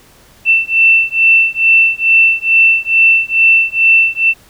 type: beating tone pair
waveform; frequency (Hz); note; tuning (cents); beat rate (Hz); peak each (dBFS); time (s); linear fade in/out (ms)
sine; 2676 / 2678.3; E7 / E7; +25 / +27; 2.3; -10; 0.45-4.34; 50
effects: pink hiss -45 dBFS RMS until 4.49 s